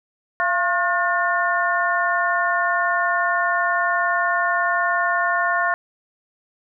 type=harmonic tone with a mistuned harmonic; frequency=358.9 Hz; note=F4; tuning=47 cents sharp; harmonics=2 / 3 / 4 / 5; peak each=-23 / -23 / -23 / -23 dBFS; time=0.4-5.74 s; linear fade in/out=0 ms; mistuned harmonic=2; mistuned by=-71 cents; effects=none